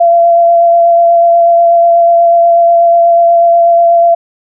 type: tone with vibrato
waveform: sine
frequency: 682 Hz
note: F5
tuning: 41 cents flat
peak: -3 dBFS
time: 0-4.15 s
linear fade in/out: 10 ms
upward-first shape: sine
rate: 8.2 Hz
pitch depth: 12 cents each way
effects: none